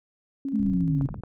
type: tone with tremolo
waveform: sine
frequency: 273.6 Hz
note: C#4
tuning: 23 cents flat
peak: -26 dBFS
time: 0.45-1.06 s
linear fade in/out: 2 ms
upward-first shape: square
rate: 14 Hz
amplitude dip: 25%
type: linear sweep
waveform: sine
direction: down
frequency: 220.6 to 130 Hz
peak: -22 dBFS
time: 0.53-1.07 s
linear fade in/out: 10 ms
type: low-pass noise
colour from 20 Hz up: white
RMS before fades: -36 dBFS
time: 0.59-1.21 s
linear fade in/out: 5 ms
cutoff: 170 Hz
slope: 24 dB/octave
type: clicks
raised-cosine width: 1 ms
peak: -24 dBFS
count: 4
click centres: 1.011 / 1.089 / 1.143 / 1.236 s
effects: none